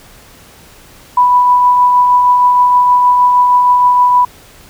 sine tone with tremolo, 987.8 Hz, B5, in tune, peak -4 dBFS, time 1.17-4.25 s, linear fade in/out 5 ms, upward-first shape triangle, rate 6.4 Hz, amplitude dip 30%, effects pink hiss -40 dBFS RMS until 4.69 s

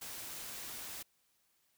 white noise, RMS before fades -45 dBFS, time 0.01-1.03 s, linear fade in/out 10 ms, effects white hiss -75 dBFS RMS until 1.77 s

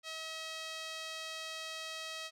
sawtooth tone with band-pass filter, 640 Hz, D#5, 49 cents sharp, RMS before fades -43 dBFS, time 0.03-2.31 s, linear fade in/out 50 ms, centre 3900 Hz, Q 1.1, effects none

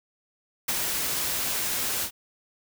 white noise with ADSR envelope, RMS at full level -24 dBFS, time 0.68-2.11 s, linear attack 11 ms, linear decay 26 ms, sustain -4 dB, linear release 78 ms, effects none

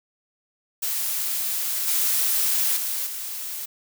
blue noise with level steps, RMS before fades -26 / -22 / -27 / -32 dBFS, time 0.82-3.66 s, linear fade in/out 10 ms, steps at 1.87 / 2.76 / 3.06 s, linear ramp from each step 10 ms, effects none

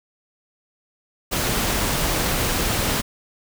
pink noise, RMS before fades -22 dBFS, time 1.31-3.02 s, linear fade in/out 20 ms, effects none

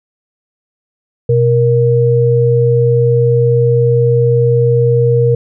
sine tone pair together, 124.5 / 470 Hz, B2 / A#4, +14 / +14 cents, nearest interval octave + major seventh, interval 2300 cents, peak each -10 dBFS, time 1.29-5.35 s, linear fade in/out 5 ms, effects none

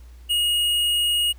sine tone with tanh clipping, 2874 Hz, F7, 49 cents sharp, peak -20 dBFS, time 0.29-1.33 s, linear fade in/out 20 ms, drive 14 dB, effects added 60 Hz sine -41 dBFS peak until 1.38 s + pink hiss -58 dBFS RMS until 1.38 s

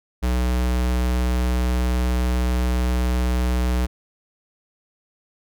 square tone, 61.74 Hz, B1, in tune, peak -19 dBFS, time 0.22-3.87 s, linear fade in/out 20 ms, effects none

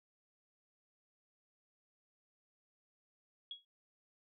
sine tone with exponential decay, 3325 Hz, G#7, 1 cent sharp, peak -39 dBFS, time 3.51-3.65 s, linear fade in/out 2 ms, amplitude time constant 29 ms, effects none

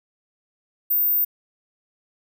sine tone, 14550 Hz, A#9, 43 cents flat, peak -17 dBFS, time 0.9-1.25 s, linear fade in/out 10 ms, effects none

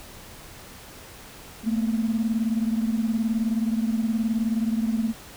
sine beating tone pair, 220 / 239 Hz, A3 / A#3, 0 / +43 cents, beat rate 19 Hz, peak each -22 / -26 dBFS, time 1.63-5.14 s, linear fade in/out 50 ms, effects tanh soft clip ceiling -15 dBFS + pink hiss -44 dBFS RMS until 5.36 s

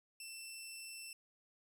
15% pulse tone, 2677 Hz, E7, 26 cents sharp, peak -40 dBFS, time 0.2-1.13 s, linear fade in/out 2 ms, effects none

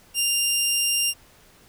15% pulse tone, 2794 Hz, F7, in tune, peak -13 dBFS, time 0.14-1.14 s, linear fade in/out 50 ms, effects pink hiss -54 dBFS RMS until 1.68 s

